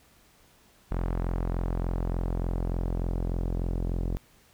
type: tone with low-pass filter sweep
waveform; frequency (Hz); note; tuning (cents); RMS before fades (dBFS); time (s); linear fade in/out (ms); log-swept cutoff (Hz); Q
sawtooth; 43.39; F1; -10; -29; 0.91-4.17; 0; 1300 to 460; 0.84
effects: pink hiss -60 dBFS RMS until 4.53 s